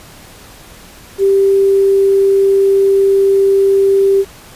sine tone with quantisation, 392.1 Hz, G4, in tune, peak -7 dBFS, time 1.18-4.25 s, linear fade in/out 50 ms, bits 6, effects pink hiss -38 dBFS RMS until 4.55 s + resampled to 32000 Hz

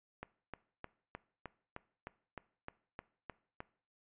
click train, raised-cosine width 0.5 ms, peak -28 dBFS, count 12, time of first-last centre 0.23-3.604 s, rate 3.26 Hz, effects noise-tail reverb RT60 0.5 s tail -20 dB re dry + resampled to 8000 Hz

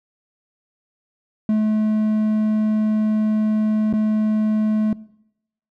triangle tone with dropouts, 215.2 Hz, A3, 38 cents flat, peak -13 dBFS, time 1.49-4.93 s, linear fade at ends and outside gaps 2 ms, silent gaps 3.928-3.936 s, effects noise-tail reverb RT60 0.8 s tail -21 dB re dry

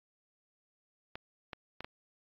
clicks, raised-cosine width 0.3 ms, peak -24 dBFS, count 4, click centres 1.155 / 1.532 / 1.806 / 1.845 s, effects low-pass 5000 Hz 12 dB/octave + AAC 48 kbps

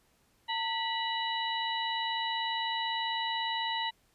harmonic tone with a mistuned harmonic, 978 Hz, B5, 17 cents flat, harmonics 1 / 2 / 3 / 4, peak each -33 / -37 / -37 / -37 dBFS, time 0.48-3.91 s, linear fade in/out 20 ms, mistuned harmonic 1, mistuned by -130 cents, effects pink hiss -69 dBFS RMS until 4.14 s + resampled to 32000 Hz

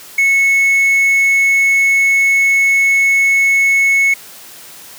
triangle tone, 2200 Hz, C#7, 14 cents flat, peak -7 dBFS, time 0.18-4.14 s, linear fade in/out 5 ms, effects white hiss -36 dBFS RMS until 4.98 s + high-pass 100 Hz 12 dB/octave

